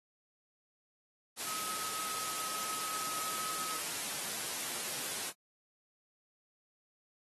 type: tone in noise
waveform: sine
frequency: 1275 Hz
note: D#6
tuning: 42 cents sharp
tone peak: -42 dBFS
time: 1.44-3.81 s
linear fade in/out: 50 ms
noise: white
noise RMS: -38 dBFS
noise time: 1.36-5.33 s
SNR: -7 dB
effects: high-pass 150 Hz 12 dB/octave + AAC 32 kbps